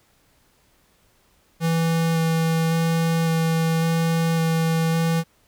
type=tone with vibrato; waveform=square; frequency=164 Hz; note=E3; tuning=9 cents flat; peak=-19 dBFS; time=1.6-5.24 s; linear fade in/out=50 ms; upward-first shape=square; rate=0.9 Hz; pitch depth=8 cents each way; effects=pink hiss -61 dBFS RMS until 5.47 s

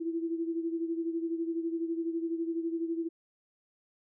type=beating tone pair; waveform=sine; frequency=330 / 342 Hz; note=E4 / F4; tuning=+2 / -36 cents; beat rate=12 Hz; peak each=-31 / -37 dBFS; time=0-3.09 s; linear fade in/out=20 ms; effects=none

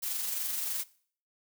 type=noise with amplitude modulation; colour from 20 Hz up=blue; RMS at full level=-32 dBFS; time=0.02-0.84 s; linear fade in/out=20 ms; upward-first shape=sine; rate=23.4 Hz; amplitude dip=35%; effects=noise-tail reverb RT60 0.5 s tail -20 dB re dry

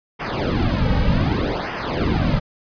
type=noise with flanger; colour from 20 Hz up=brown; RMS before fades=-20 dBFS; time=0.19-2.4 s; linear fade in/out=20 ms; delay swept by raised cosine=0.24 to 2.94 ms; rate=0.65 Hz; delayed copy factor=-1; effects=resampled to 11025 Hz

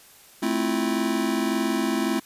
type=chord; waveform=square; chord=F major seventh; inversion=first; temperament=just; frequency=218.3 / 261.9 / 327.4 / 349.2 Hz; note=A3 / C4 / E4 / F4; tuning=-13 / +2 / -12 / 0 cents; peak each=-28 / -28 / -28 / -31 dBFS; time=0.42-2.2 s; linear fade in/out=10 ms; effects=white hiss -51 dBFS RMS until 2.25 s + resampled to 32000 Hz

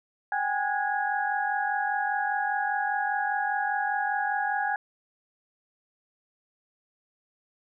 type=tone cluster; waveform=sine; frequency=774 / 819 / 1452 / 1658 Hz; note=G5 / G#5 / F#6 / G#6; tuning=-22 / -24 / -33 / -3 cents; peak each=-32 / -28 / -35 / -30 dBFS; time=0.32-4.76 s; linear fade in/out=2 ms; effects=none

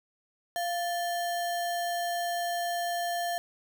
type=tone with sample-and-hold; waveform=sine; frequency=694 Hz; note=F5; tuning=11 cents flat; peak=-28 dBFS; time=0.56-3.38 s; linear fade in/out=0 ms; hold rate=2450 Hz; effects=none

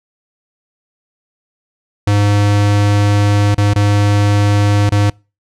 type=tone with dropouts; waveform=square; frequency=102.5 Hz; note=G#2; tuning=22 cents flat; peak=-10 dBFS; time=2.07-5.1 s; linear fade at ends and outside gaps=5 ms; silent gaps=3.546-3.579 / 3.736-3.758 / 4.894-4.919 s; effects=noise-tail reverb RT60 0.3 s tail -26 dB re dry + low-pass 8000 Hz 12 dB/octave

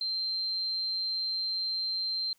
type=tone; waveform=sine; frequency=4141 Hz; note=C8; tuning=19 cents flat; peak=-29 dBFS; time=0.01-2.33 s; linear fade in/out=2 ms; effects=white hiss -69 dBFS RMS until 2.38 s

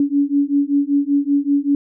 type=beating tone pair; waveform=sine; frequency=281.3 / 286.5 Hz; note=C#4 / D4; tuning=+26 / -43 cents; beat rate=5.2 Hz; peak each=-17 dBFS; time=0-1.75 s; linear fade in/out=2 ms; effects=none

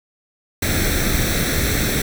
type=noise with comb filter; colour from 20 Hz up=pink; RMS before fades=-19 dBFS; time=0.62-2.02 s; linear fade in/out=5 ms; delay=0.51 ms; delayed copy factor=+0.7; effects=none

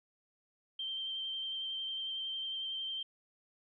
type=tone with vibrato; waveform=sine; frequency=3139 Hz; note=G7; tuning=2 cents sharp; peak=-36 dBFS; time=0.79-3.03 s; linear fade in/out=5 ms; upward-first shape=sine; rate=11 Hz; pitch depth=15 cents each way; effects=none

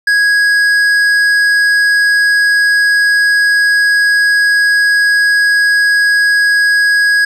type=tone with tanh clipping; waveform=sine; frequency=1657 Hz; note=G#6; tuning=4 cents flat; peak=-9 dBFS; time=0.07-7.25 s; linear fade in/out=5 ms; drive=10 dB; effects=none

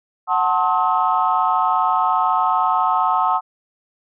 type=chord; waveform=sine; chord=F# diminished seventh; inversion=none; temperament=just; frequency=740 / 888 / 1065.6 / 1278.7 Hz; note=F#5 / A5 / C6 / Eb6; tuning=0 / +16 / +31 / +47 cents; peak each=-20 dBFS; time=0.27-3.41 s; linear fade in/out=50 ms; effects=tanh soft clip ceiling -5 dBFS

